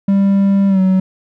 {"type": "tone with pitch glide", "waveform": "triangle", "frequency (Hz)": [197.2, 188.08], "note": ["G3", "F#3"], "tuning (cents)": [11, 29], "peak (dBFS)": -7, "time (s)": [0.08, 1], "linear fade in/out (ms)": 5, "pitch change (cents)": -82, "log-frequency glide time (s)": [0.68, 0.8], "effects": []}